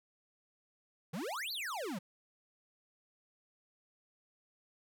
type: exponential two-way sweep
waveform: square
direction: up then down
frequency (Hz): 143.6 to 4716 to 163.4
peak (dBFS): -38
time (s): 1.13-1.99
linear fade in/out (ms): 10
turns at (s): 1.52
effects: none